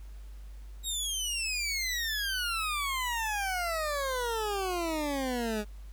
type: exponential sweep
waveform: 20% pulse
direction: down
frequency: 3825 to 205.2 Hz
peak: -25 dBFS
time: 0.83-5.65 s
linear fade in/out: 50 ms
effects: added 50 Hz sine -42 dBFS peak until 5.92 s + pink hiss -62 dBFS RMS until 5.92 s